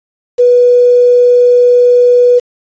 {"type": "tone with quantisation", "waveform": "sine", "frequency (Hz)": 489.9, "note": "B4", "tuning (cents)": -14, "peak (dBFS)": -3, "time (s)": [0.38, 2.4], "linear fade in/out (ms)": 20, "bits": 5, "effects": ["resampled to 16000 Hz"]}